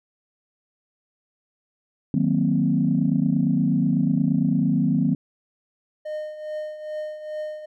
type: chord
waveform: sine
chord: C half-diminished seventh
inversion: first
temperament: equal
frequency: 155.56 / 185 / 233.1 / 261.6 Hz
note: Eb3 / Gb3 / Bb3 / C4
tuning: 0 / 0 / 0 / 0 cents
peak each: -23 dBFS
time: 2.14-5.15 s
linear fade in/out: 2 ms
type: tone with tremolo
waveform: triangle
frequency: 612 Hz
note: D#5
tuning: 29 cents flat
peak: -24 dBFS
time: 6.05-7.66 s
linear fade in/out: 10 ms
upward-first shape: triangle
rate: 2.4 Hz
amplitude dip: 70%
effects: tanh soft clip ceiling -8 dBFS